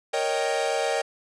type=chord; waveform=45% pulse; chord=Eb dominant seventh; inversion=second; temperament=equal; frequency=466.2 / 554.4 / 622.3 / 784 Hz; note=Bb4 / Db5 / Eb5 / G5; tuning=0 / 0 / 0 / 0 cents; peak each=-29 dBFS; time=0.13-1.02 s; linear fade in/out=10 ms; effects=resampled to 22050 Hz